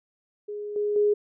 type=tone with level steps; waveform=sine; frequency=415.3 Hz; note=G#4; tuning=in tune; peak=-31 / -23 / -18 dBFS; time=0.48-1.14 s; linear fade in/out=10 ms; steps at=0.76 / 0.96 s; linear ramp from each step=2 ms; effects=none